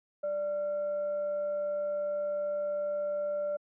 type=tone with frequency modulation; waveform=sine; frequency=587.3 Hz; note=D5; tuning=in tune; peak=-29 dBFS; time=0.23-3.57 s; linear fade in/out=10 ms; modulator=784 Hz; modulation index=0.22; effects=high-pass 300 Hz 12 dB/octave